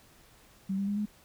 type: tone with pitch steps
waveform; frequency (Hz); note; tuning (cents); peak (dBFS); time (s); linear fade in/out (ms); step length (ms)
sine; 192.7 / 198.12 / 203.7 / 209.4; G3 / G3 / G#3 / G#3; -29 / +19 / -33 / +15; -28; 0.69-1.058; 10; 92
effects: pink hiss -59 dBFS RMS until 1.24 s